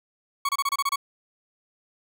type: tone bursts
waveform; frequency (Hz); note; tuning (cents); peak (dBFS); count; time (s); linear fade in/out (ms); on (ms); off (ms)
40% pulse; 1114; C#6; +8; -21; 8; 0.45-0.959; 5; 40; 27
effects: none